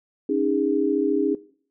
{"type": "chord", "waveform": "sine", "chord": "C# suspended second", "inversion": "none", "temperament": "equal with one note detuned", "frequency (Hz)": [277.2, 311.1, 408.2], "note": ["C#4", "D#4", "G#4"], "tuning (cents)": [0, 0, -30], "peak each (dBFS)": -24, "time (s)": [0.29, 1.35], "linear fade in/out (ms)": 5, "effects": ["noise-tail reverb RT60 0.5 s tail -19 dB re dry"]}